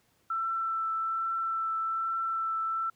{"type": "tone with vibrato", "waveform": "sine", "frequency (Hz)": 1333, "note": "E6", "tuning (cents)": 19, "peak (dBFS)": -28, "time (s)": [0.3, 2.9], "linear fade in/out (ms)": 5, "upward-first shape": "triangle", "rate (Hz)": 1.2, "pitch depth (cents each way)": 13, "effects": ["pink hiss -69 dBFS RMS until 2.95 s", "high-pass 60 Hz 12 dB/octave"]}